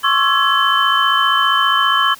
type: tone cluster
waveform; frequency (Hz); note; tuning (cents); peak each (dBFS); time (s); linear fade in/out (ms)
sine; 1073 / 1128 / 1329 / 1678 / 3067; C6 / C#6 / E6 / G#6 / G7; +43 / +30 / +14 / +17 / -38; -18; 0.03-2.15; 20
effects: white hiss -41 dBFS RMS until 2.19 s